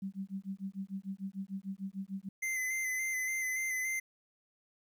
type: tone with tremolo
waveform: sine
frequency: 193.9 Hz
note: G3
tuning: 19 cents flat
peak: -34 dBFS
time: 0.02-2.29 s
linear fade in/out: 5 ms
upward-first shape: sine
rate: 6.7 Hz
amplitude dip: 100%
type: tone with vibrato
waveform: square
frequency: 2055 Hz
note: C7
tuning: 32 cents flat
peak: -33 dBFS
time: 2.42-4 s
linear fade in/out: 10 ms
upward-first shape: square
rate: 3.5 Hz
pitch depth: 23 cents each way
effects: 12-bit